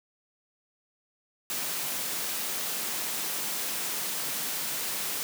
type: high-pass noise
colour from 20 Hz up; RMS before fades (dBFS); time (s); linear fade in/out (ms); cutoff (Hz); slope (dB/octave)
white; -32; 1.5-5.23; 0; 130; 96
effects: none